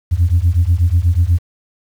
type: beating tone pair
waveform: sine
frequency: 82.41 / 90.61 Hz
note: E2 / F#2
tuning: 0 / -36 cents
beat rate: 8.2 Hz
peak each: -12 dBFS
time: 0.11-1.39 s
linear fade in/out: 20 ms
effects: tanh soft clip ceiling -5 dBFS + 7-bit